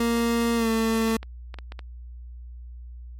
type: tone with pitch glide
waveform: 30% pulse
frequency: 233.1 to 224.6 Hz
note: A#3 to A3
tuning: 0 to +36 cents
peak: -18 dBFS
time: 0-1.17 s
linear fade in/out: 5 ms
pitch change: -64 cents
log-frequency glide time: 0.56-0.68 s
type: clicks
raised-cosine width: 0.3 ms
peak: -22 dBFS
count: 8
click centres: 1.018 / 1.08 / 1.114 / 1.23 / 1.542 / 1.587 / 1.721 / 1.792 s
effects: added 60 Hz sine -37 dBFS peak until 3.19 s + MP3 64 kbps